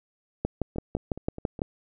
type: two click trains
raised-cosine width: 2 ms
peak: -12 / -24 dBFS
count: 8 / 5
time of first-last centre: 0.45-1.619 / 0.76-1.592 s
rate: 5.99 / 4.81 Hz
effects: none